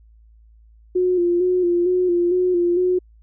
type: tone with vibrato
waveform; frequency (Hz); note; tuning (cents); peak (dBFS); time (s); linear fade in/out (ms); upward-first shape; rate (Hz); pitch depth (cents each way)
sine; 356.1; F4; +34; -15; 0.95-2.99; 10; square; 2.2; 38
effects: added 55 Hz sine -47 dBFS peak until 3.22 s